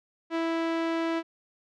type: tone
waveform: sawtooth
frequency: 329.6 Hz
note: E4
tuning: in tune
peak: -22 dBFS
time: 0.3-1.23 s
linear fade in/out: 50 ms
effects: low-pass 3000 Hz 12 dB/octave